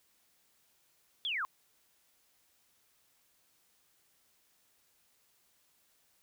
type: linear sweep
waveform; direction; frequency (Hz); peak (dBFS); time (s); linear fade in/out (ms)
sine; down; 3520 to 998; -32; 1.25-1.45; 0
effects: white hiss -71 dBFS RMS until 6.22 s